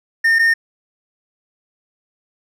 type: tone pair in turn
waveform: triangle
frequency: 1820 / 1827.6 Hz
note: A#6 / A#6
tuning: -42 / -35 cents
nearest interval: unison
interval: 7 cents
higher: second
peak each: -9 dBFS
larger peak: neither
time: 0.24-0.39 / 0.39-0.54 s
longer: neither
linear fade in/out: 10 ms
effects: none